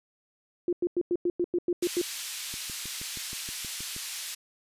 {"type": "tone bursts", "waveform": "sine", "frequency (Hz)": 350.9, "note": "F4", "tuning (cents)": 8, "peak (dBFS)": -23, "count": 10, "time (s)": [0.68, 2.015], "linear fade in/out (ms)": 2, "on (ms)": 48, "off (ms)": 95}
{"type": "band-pass noise", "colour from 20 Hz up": "pink", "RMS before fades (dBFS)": -37, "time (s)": [1.82, 4.35], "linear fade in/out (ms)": 10, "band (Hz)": [3000, 13000], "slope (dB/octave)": 12}
{"type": "click train", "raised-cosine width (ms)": 3, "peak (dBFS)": -31, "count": 10, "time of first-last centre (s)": [2.54, 3.964], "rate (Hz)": 6.32}
{"effects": ["resampled to 32000 Hz"]}